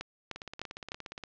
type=two click trains; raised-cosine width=0.2 ms; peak=-23 / -18 dBFS; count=16 / 4; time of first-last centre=0.36-1.237 / 0.01-0.919 s; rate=17.1 / 3.3 Hz; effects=low-pass 5000 Hz 12 dB/octave